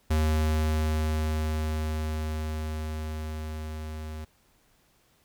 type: tone with level ramp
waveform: square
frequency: 77.78 Hz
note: D#2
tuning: in tune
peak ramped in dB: -22 to -36 dBFS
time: 0.1-4.25 s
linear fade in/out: 10 ms
effects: pink hiss -65 dBFS RMS until 5.24 s